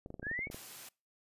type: clicks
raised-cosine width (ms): 2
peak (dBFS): -31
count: 11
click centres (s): 0.061 / 0.104 / 0.142 / 0.196 / 0.229 / 0.268 / 0.314 / 0.391 / 0.471 / 0.501 / 0.545
type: linear sweep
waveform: sine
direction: up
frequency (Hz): 1568 to 2303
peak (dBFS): -35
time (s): 0.22-0.49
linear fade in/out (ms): 50
type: high-pass noise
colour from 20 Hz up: white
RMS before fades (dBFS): -49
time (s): 0.51-0.89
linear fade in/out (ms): 5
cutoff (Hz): 100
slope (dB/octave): 96
effects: noise-tail reverb RT60 0.3 s tail -25 dB re dry + resampled to 32000 Hz